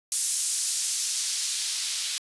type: noise with band-pass filter sweep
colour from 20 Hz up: blue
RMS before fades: -28 dBFS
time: 0.12-2.18 s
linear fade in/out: 0 ms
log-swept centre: 7800 to 3700 Hz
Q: 1.1
effects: resampled to 24000 Hz